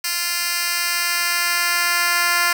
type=tone with high-pass filter sweep; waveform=10% pulse; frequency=347.6 Hz; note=F4; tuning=8 cents flat; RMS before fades=-20 dBFS; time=0.04-2.53 s; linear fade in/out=5 ms; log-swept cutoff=3300 to 1300 Hz; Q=0.73; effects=none